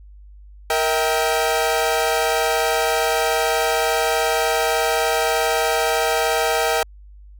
sawtooth chord, E diminished, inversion second, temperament equal with one note detuned, 466.2 / 642.7 / 784 Hz, Bb4 / E5 / G5, 0 / -44 / 0 cents, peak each -18 dBFS, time 0.7-6.83 s, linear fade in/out 2 ms, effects added 50 Hz sine -40 dBFS peak until 7.39 s

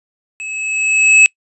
square tone with level ramp, 2587 Hz, E7, 33 cents flat, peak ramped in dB -25 to -4 dBFS, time 0.4-1.26 s, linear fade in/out 0 ms, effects noise-tail reverb RT60 0.1 s tail -26 dB re dry + resampled to 24000 Hz

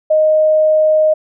sine tone, 621 Hz, D#5, 3 cents flat, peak -8 dBFS, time 0.1-1.14 s, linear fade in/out 10 ms, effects none

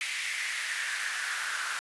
pink noise with high-pass filter sweep, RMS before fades -33 dBFS, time 0.01-1.79 s, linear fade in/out 0 ms, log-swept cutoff 2200 to 1400 Hz, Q 4.4, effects resampled to 24000 Hz

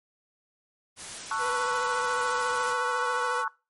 white noise, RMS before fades -39 dBFS, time 0.96-2.76 s, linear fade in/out 50 ms
sine chord, F# minor seventh, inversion first, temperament just, 888 / 1110 / 1332 / 1480 Hz, A5 / C#6 / E6 / F#6, +16 / +2 / +18 / 0 cents, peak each -33 / -30 / -34 / -32 dBFS, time 1.31-3.48 s, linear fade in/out 2 ms
sawtooth tone with vibrato, 493.4 Hz, B4, 2 cents flat, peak -27 dBFS, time 1.38-3.45 s, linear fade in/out 50 ms, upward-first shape sine, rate 14 Hz, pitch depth 29 cents each way
effects noise-tail reverb RT60 0.3 s tail -23 dB re dry + MP3 48 kbps

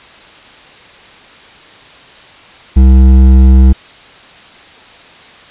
sine tone with hard clipping, 65.1 Hz, C2, 8 cents flat, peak -3 dBFS, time 2.76-3.73 s, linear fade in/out 10 ms, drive 9 dB, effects white hiss -37 dBFS RMS until 5.5 s + resampled to 8000 Hz

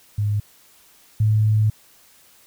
sine tone pair in turn, 103.83 / 107.71 Hz, G#2 / A2, 0 / -36 cents, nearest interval minor second, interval 64 cents, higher second, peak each -18 / -14 dBFS, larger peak second, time 0.18-0.4 / 1.2-1.7 s, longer second, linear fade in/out 5 ms, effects white hiss -53 dBFS RMS until 2.46 s

